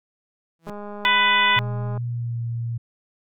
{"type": "tone with exponential growth", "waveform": "sawtooth", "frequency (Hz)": 164.81, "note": "E3", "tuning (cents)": 0, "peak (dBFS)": -29, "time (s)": [0.59, 0.7], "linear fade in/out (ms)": 0, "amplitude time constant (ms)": 23}
{"type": "click train", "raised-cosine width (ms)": 1, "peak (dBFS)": -23, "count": 270, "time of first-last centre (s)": [0.67, 1.976], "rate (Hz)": 206}
{"type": "harmonic tone", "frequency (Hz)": 497.1, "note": "B4", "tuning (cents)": 11, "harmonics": [2, 3, 4, 5, 6, 7], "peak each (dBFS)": [-20, -24, -20, -25, -26, -24], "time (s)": [1.05, 1.59], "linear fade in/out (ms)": 0}
{"type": "tone with pitch glide", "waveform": "sine", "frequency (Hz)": [120, 116.99], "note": ["B2", "A#2"], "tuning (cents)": [-49, 7], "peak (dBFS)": -24, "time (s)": [1.56, 2.78], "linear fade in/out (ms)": 10, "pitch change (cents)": -44, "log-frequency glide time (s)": [2.05, 2.41]}
{"effects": []}